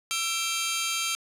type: tone cluster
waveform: 20% pulse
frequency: 1338 / 2342 / 3188 / 3727 Hz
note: E6 / D7 / G7 / A#7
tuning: +25 / -5 / +28 / -1 cents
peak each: -27 / -27 / -25 / -32 dBFS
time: 0.11-1.15 s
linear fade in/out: 0 ms
effects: resampled to 32000 Hz + 9-bit